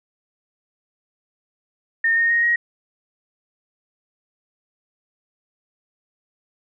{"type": "tone with pitch steps", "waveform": "sine", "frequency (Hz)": [1827, 1847.2, 1867.5, 1888.2], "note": ["A#6", "A#6", "A#6", "A#6"], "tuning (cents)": [-35, -16, 3, 22], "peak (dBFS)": -15, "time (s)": [2.04, 2.56], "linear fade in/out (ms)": 5, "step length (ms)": 130, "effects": []}